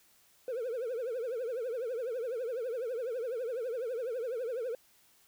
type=tone with vibrato; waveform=triangle; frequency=482.6 Hz; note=B4; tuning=40 cents flat; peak=-30 dBFS; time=0.48-4.75 s; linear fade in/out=2 ms; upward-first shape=triangle; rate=12 Hz; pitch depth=190 cents each way; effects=tanh soft clip ceiling -28 dBFS + white hiss -65 dBFS RMS until 5.27 s